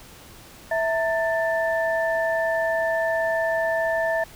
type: tone cluster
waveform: sine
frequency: 656 / 910 / 1769 Hz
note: E5 / A#5 / A6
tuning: -9 / -42 / +9 cents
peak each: -22 / -31 / -26 dBFS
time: 0.71-4.24 s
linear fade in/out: 5 ms
effects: pink hiss -46 dBFS RMS until 4.35 s